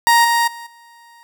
30% pulse tone with level steps, 936 Hz, A#5, 7 cents sharp, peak -7 / -11 / -29 / -41 dBFS, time 0.07-1.23 s, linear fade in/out 0 ms, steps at 0.24 / 0.47 / 0.66 s, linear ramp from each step 10 ms, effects none

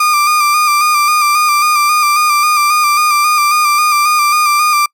35% pulse tone with vibrato, 1200 Hz, D6, 37 cents sharp, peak -7 dBFS, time 0-4.86 s, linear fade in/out 5 ms, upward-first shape square, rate 3.7 Hz, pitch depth 30 cents each way, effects noise-tail reverb RT60 0.1 s tail -26 dB re dry

